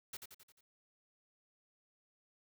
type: noise with echo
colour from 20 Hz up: white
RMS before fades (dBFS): -45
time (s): 0.13-0.17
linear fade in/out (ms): 5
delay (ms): 88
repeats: 5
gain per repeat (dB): -5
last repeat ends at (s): 0.61
effects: none